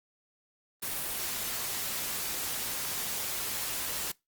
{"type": "noise", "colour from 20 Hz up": "white", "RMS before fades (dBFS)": -34, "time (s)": [0.82, 4.12], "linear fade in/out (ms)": 10, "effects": ["noise-tail reverb RT60 0.2 s tail -22 dB re dry", "Opus 32 kbps"]}